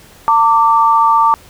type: tone pair together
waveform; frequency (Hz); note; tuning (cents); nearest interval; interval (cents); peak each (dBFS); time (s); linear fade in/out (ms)
sine; 903.7 / 1168; A5 / D6; +46 / -10; major third; 444; -10; 0.28-1.34; 0
effects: pink hiss -42 dBFS RMS until 1.49 s